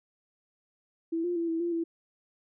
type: tone with pitch steps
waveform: sine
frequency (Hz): 329.9 / 351.3 / 336 / 327.8 / 344 / 332.8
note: E4 / F4 / E4 / E4 / F4 / E4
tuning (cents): +1 / +10 / +33 / -10 / -26 / +17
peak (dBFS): -27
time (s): 1.12-1.84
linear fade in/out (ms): 10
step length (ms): 120
effects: none